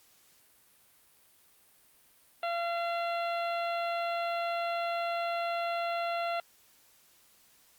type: harmonic tone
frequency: 684 Hz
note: F5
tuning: 36 cents flat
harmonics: 1 / 2 / 3 / 4 / 5 / 6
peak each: -31 / -37 / -43 / -42 / -47 / -48 dBFS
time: 2.43-6.4 s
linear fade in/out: 2 ms
effects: white hiss -63 dBFS RMS until 7.78 s + Opus 48 kbps